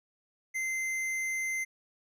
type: tone with hard clipping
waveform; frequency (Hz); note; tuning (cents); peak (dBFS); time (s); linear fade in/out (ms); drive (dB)
triangle; 2075; C7; -15; -32; 0.54-1.65; 20; 14
effects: none